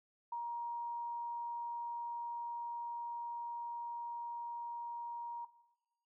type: tone with level ramp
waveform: sine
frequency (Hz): 944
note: A#5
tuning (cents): +22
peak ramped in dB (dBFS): -37 to -40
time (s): 0.32-5.45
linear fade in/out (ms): 5
effects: noise-tail reverb RT60 1.0 s tail -17 dB re dry